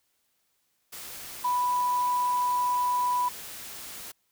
sine tone in noise, 987.8 Hz, B5, in tune, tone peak -23 dBFS, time 1.44-3.29 s, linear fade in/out 10 ms, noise white, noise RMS -41 dBFS, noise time 0.92-4.12 s, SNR +15 dB, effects white hiss -73 dBFS RMS until 4.31 s

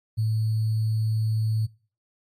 sine tone with sample-and-hold, 110 Hz, A2, in tune, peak -21 dBFS, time 0.17-1.67 s, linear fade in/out 20 ms, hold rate 4410 Hz, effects noise-tail reverb RT60 0.4 s tail -23 dB re dry + AAC 48 kbps

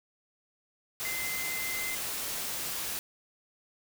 sine tone in noise, 2067 Hz, C7, 22 cents flat, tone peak -35 dBFS, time 1.05-1.95 s, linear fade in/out 0 ms, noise white, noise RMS -35 dBFS, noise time 1-2.99 s, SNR -3 dB, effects none

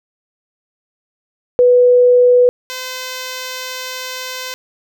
sine / 5% pulse tone pair in turn, 493.3 / 511.9 Hz, B4 / C5, -2 / -38 cents, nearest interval minor second, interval 64 cents, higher second, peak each -6 / -12 dBFS, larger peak first, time 1.59-2.49 / 2.7-4.54 s, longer second, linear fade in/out 0 ms, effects none

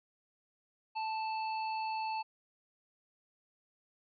harmonic tone, 880 Hz, A5, in tune, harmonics 1 / 3 / 5, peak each -34 / -44 / -48 dBFS, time 0.95-2.23 s, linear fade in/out 20 ms, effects none

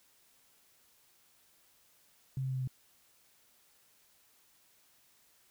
sine tone with pitch steps, 132.9 / 131.91 / 130.92 / 129.94 / 128.97 Hz, C3 / C3 / C3 / C3 / C3, +27 / +14 / +1 / -12 / -25 cents, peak -32 dBFS, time 2.37-2.675 s, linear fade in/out 2 ms, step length 61 ms, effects white hiss -67 dBFS RMS until 5.5 s

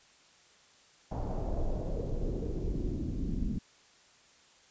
brown noise with low-pass filter sweep, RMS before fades -33 dBFS, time 1.11-3.59 s, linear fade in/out 10 ms, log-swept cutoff 810 to 230 Hz, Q 2.9, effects white hiss -61 dBFS RMS until 4.7 s + resampled to 16000 Hz

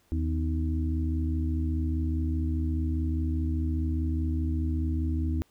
harmonic tone with a mistuned harmonic, 79 Hz, D#2, 27 cents sharp, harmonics 1 / 2 / 3 / 4, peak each -26 / -40 / -34 / -35 dBFS, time 0.12-5.42 s, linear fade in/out 0 ms, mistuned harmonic 3, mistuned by +100 cents, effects pink hiss -66 dBFS RMS until 5.5 s

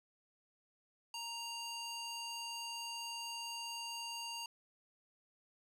square tone with band-pass filter, 932.3 Hz, A#5, in tune, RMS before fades -44 dBFS, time 1.14-4.46 s, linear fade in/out 2 ms, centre 4700 Hz, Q 0.95, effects none

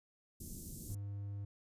pink band-stop noise, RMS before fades -47 dBFS, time 0.4-0.95 s, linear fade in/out 5 ms, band 310 to 6500 Hz, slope 24 dB/octave
triangle tone, 100.8 Hz, G2, 49 cents sharp, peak -38 dBFS, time 0.89-1.45 s, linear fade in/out 5 ms
effects resampled to 32000 Hz

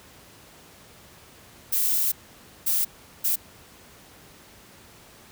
violet noise bursts at uneven times, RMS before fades -23 dBFS, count 3, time 1.72-2.12 / 2.66-2.85 / 3.24-3.36 s, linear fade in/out 10 ms, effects pink hiss -50 dBFS RMS until 5.31 s + high-pass 60 Hz 12 dB/octave

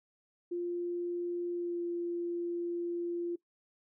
sine tone with pitch glide, 349.2 to 345.4 Hz, F4 to F4, 0 to -19 cents, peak -32 dBFS, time 0.51-3.36 s, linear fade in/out 10 ms, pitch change -19 cents, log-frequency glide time 1.52-1.82 s, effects noise-tail reverb RT60 0.1 s tail -20 dB re dry

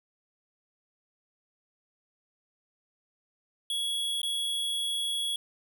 square tone with dropouts, 3347 Hz, G#7, 13 cents sharp, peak -29 dBFS, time 3.7-5.36 s, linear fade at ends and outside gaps 2 ms, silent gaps 4.217-4.231 s, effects none

